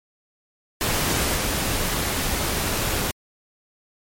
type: noise with level steps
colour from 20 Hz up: pink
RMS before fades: -22 / -24 dBFS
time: 0.81-3.11 s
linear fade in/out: 0 ms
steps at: 1.35 s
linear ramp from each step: 10 ms
effects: MP3 64 kbps